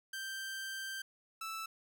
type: tone pair in turn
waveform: sawtooth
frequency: 1568 / 1318.5 Hz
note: G6 / E6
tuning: 0 / 0 cents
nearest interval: minor third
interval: 300 cents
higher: first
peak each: -36 / -36 dBFS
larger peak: neither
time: 0.13-1.02 / 1.41-1.66 s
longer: first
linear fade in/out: 5 ms
effects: none